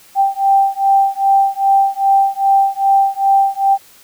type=beating tone pair; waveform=sine; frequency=784 / 786.5 Hz; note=G5 / G5; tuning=0 / +6 cents; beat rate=2.5 Hz; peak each=-13 dBFS; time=0.15-3.78 s; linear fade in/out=50 ms; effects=white hiss -45 dBFS RMS until 4.03 s